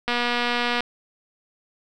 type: click train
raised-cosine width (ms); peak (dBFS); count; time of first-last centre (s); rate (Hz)
0.3; -8; 176; 0.08-0.806; 241
effects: none